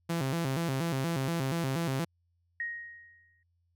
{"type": "tone with vibrato", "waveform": "sawtooth", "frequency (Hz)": 149.8, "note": "D3", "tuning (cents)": 35, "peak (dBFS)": -25, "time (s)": [0.09, 2.05], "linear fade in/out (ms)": 10, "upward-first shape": "square", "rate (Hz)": 4.2, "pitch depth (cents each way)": 200}
{"type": "tone with exponential decay", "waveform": "sine", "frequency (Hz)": 1875, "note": "A#6", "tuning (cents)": 10, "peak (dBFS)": -30, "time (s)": [2.6, 3.43], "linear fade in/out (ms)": 2, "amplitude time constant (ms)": 180}
{"effects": ["added 86 Hz sine -70 dBFS peak until 3.75 s"]}